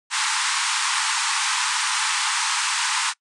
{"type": "band-pass noise", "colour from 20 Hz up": "pink", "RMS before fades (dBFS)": -23, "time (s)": [0.1, 3.14], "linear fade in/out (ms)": 50, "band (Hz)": [850, 9600], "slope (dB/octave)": 96, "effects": ["noise-tail reverb RT60 0.1 s tail -23 dB re dry"]}